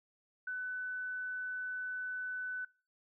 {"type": "tone", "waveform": "sine", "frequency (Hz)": 1500, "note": "F#6", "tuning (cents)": 23, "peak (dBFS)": -36, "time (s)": [0.47, 2.65], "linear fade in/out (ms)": 5, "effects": ["noise-tail reverb RT60 0.4 s tail -26 dB re dry"]}